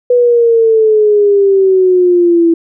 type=exponential sweep; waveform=sine; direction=down; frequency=494.1 to 330.9 Hz; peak=-5 dBFS; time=0.1-2.54 s; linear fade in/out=5 ms; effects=none